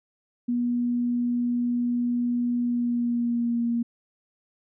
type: tone with pitch glide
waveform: sine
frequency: 241.8 to 235.2 Hz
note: B3 to A#3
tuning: -36 to +16 cents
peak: -22 dBFS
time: 0.48-3.83 s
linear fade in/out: 10 ms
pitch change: -48 cents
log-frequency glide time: 2.61-3.61 s
effects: none